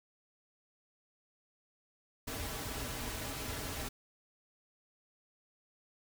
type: noise with comb filter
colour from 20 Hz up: pink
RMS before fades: -40 dBFS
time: 2.27-3.89 s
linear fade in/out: 10 ms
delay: 5.6 ms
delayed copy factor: -0.55
effects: none